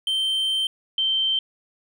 triangle / sine tone pair in turn, 3120 / 3120 Hz, G7 / G7, -9 / -9 cents, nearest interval unison, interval 0 cents, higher neither, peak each -19 dBFS, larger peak neither, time 0.07-0.67 / 0.98-1.39 s, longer first, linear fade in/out 2 ms, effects none

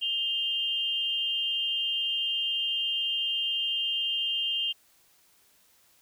sine tone pair together, 2822 / 3156 Hz, F7 / G7, +17 / +11 cents, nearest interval major second, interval 194 cents, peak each -29 / -29 dBFS, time 0.01-4.73 s, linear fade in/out 20 ms, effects white hiss -63 dBFS RMS until 6.01 s

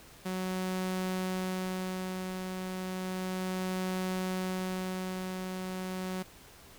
sawtooth tone with tremolo, 185.6 Hz, F#3, 6 cents sharp, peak -27 dBFS, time 0.25-6.23 s, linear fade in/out 10 ms, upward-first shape sine, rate 0.33 Hz, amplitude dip 40%, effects pink hiss -54 dBFS RMS until 6.78 s

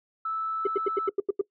sine tone, 1313 Hz, E6, 7 cents flat, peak -27 dBFS, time 0.25-1.09 s, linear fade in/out 5 ms
sine tone bursts, 397.7 Hz, G4, 25 cents sharp, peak -19 dBFS, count 8, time 0.65-1.413 s, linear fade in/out 5 ms, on 21 ms, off 85 ms
effects noise-tail reverb RT60 0.1 s tail -21 dB re dry + tanh soft clip ceiling -18 dBFS

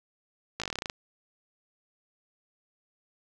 slowing click train, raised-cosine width 0.2 ms, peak -15 dBFS, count 12, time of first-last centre 0.6-0.899 s, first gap 17 ms, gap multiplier 1.09, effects none

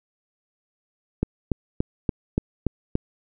click train, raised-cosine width 3 ms, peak -8 dBFS, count 7, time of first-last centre 1.23-2.954 s, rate 3.48 Hz, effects none

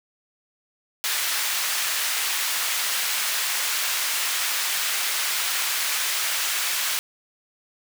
pink high-pass noise, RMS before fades -25 dBFS, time 1.04-6.99 s, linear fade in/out 0 ms, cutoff 1600 Hz, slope 12 dB/octave, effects none

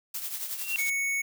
blue noise with tremolo, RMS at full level -32 dBFS, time 0.14-0.9 s, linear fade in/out 5 ms, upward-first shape triangle, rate 11 Hz, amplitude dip 65%
sine tone with exponential growth, 2738 Hz, F7, 35 cents flat, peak -23 dBFS, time 0.51-0.76 s, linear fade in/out 0 ms, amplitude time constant 53 ms
square tone, 2217 Hz, C#7, in tune, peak -27 dBFS, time 0.78-1.22 s, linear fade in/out 10 ms
effects none

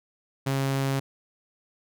sawtooth tone, 136 Hz, C#3, 33 cents flat, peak -20 dBFS, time 0.46-1 s, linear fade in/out 10 ms, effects none

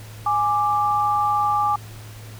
sine tone pair together, 830.6 / 1178.7 Hz, G#5 / D6, 0 / +6 cents, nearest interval tritone, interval 606 cents, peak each -20 dBFS, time 0.26-1.76 s, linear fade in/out 5 ms, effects added 108 Hz sine -37 dBFS peak until 2.39 s + pink hiss -44 dBFS RMS until 2.39 s

